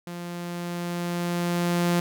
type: tone with level ramp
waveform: sawtooth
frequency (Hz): 173.9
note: F3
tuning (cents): -7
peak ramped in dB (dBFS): -30 to -16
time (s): 0.07-2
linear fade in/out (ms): 2
effects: none